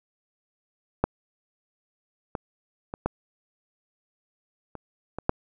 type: clicks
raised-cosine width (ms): 1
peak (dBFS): -6 / -15 / -19 / -10 / -23 / -18 / -6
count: 7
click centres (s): 1.04 / 2.352 / 2.939 / 3.06 / 4.753 / 5.186 / 5.294
effects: none